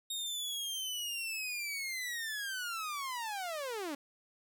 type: linear sweep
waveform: sawtooth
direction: down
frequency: 3733 to 270 Hz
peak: -33 dBFS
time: 0.1-3.95 s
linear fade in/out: 5 ms
effects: none